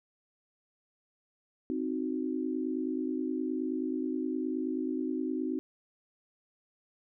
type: chord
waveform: sine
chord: C diminished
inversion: none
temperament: equal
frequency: 261.6 / 311.1 / 370 Hz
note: C4 / Eb4 / Gb4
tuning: 0 / 0 / 0 cents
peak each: -33 / -34 / -37 dBFS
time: 1.7-5.59 s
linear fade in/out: 0 ms
effects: none